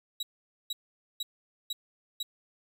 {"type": "tone bursts", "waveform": "40% pulse", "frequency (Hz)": 3871, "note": "B7", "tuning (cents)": -35, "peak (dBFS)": -30, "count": 5, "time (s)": [0.2, 2.23], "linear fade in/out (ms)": 5, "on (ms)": 30, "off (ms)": 470, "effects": []}